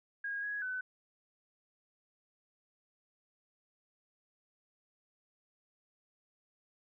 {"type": "tone with pitch steps", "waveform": "sine", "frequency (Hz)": [1635, 1666, 1508], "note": ["G#6", "G#6", "F#6"], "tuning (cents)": [-28, 5, 32], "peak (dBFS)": -35, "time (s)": [0.24, 0.81], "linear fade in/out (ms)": 5, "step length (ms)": 190, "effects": []}